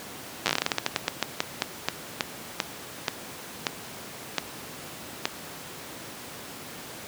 slowing click train, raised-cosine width 0.2 ms, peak -5 dBFS, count 25, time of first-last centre 0.46-5.255 s, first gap 9 ms, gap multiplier 1.22, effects pink hiss -40 dBFS RMS until 7.07 s + high-pass 150 Hz 12 dB/octave

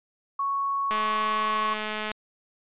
sine tone with pitch glide, 1108.7 to 1101.7 Hz, C#6 to C#6, 0 to -11 cents, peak -24 dBFS, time 0.39-1.74 s, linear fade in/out 5 ms, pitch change -11 cents, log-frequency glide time 1.38-1.6 s
click train, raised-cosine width 0.3 ms, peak -15 dBFS, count 259, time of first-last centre 0.91-2.116 s, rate 214 Hz
effects resampled to 8000 Hz

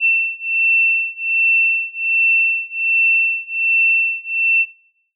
sine beating tone pair, 2688 / 2689.3 Hz, E7 / E7, +33 / +34 cents, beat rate 1.3 Hz, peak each -17 / -16 dBFS, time 0-4.66 s, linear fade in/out 50 ms, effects noise-tail reverb RT60 0.7 s tail -23 dB re dry

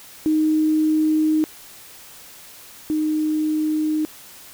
sine tone pair in turn, 310.8 / 308.5 Hz, D#4 / D#4, -2 / -15 cents, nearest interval unison, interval 13 cents, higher first, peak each -15 / -18 dBFS, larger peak first, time 0.26-1.44 / 2.9-4.05 s, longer first, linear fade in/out 0 ms, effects white hiss -43 dBFS RMS until 4.53 s

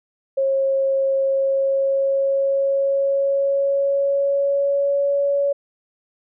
sine tone with pitch glide, 541 to 563.6 Hz, C#5 to C#5, -42 to +29 cents, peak -16 dBFS, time 0.37-5.53 s, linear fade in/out 10 ms, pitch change +71 cents, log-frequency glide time 1.17-5.19 s, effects none

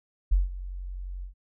sine tone with ADSR envelope, 45.69 Hz, F#1, 21 cents flat, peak -16 dBFS, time 0.31-1.34 s, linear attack 15 ms, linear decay 160 ms, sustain -17 dB, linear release 110 ms, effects none

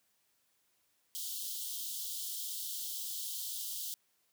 white high-pass noise, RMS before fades -40 dBFS, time 1.15-3.94 s, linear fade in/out 0 ms, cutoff 3000 Hz, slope 96 dB/octave, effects white hiss -75 dBFS RMS until 4.32 s + high-pass 60 Hz 12 dB/octave

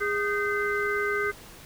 harmonic tone with a mistuned harmonic, 411.6 Hz, G#4, 16 cents flat, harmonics 1 / 3 / 4 / 5, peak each -28 / -32 / -29 / -32 dBFS, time 0-1.32 s, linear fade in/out 20 ms, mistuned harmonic 4, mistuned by -110 cents, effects pink hiss -47 dBFS RMS until 1.65 s

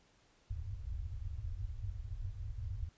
white low-pass noise, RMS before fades -41 dBFS, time 0.5-2.89 s, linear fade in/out 5 ms, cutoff 110 Hz, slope 96 dB/octave, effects pink hiss -69 dBFS RMS until 2.97 s + resampled to 16000 Hz

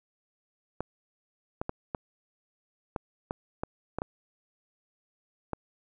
clicks, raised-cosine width 1 ms, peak -17 dBFS, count 10, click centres 0.806 / 1.615 / 1.694 / 1.948 / 2.962 / 3.309 / 3.635 / 3.986 / 4.019 / 5.533 s, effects none

